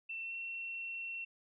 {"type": "tone with pitch glide", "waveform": "sine", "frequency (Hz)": [2685, 2715], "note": ["E7", "F7"], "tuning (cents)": [31, -50], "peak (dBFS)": -39, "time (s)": [0.09, 1.25], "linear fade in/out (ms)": 10, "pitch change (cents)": 19, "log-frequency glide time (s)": [0.2, 0.34], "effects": []}